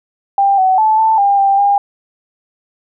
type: tone with pitch steps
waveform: sine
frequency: 793 / 753 / 870 / 884 / 801 / 789 / 806 Hz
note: G5 / F#5 / A5 / A5 / G5 / G5 / G5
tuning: +20 / +30 / -20 / +8 / +37 / +11 / +48 cents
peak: -8 dBFS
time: 0.38-1.78 s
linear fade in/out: 2 ms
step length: 200 ms
effects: none